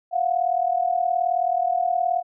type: tone pair together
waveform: sine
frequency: 691.1 / 730 Hz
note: F5 / F#5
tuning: -18 / -24 cents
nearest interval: minor second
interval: 94 cents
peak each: -22 dBFS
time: 0.11-2.23 s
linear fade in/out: 50 ms
effects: none